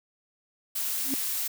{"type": "noise", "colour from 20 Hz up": "blue", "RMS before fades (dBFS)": -30, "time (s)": [0.75, 1.48], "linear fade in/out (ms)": 10}
{"type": "tone with exponential growth", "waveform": "sine", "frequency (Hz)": 270.7, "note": "C#4", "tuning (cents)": -41, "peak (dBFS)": -24, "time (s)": [1.01, 1.14], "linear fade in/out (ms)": 0, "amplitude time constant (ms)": 28}
{"effects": []}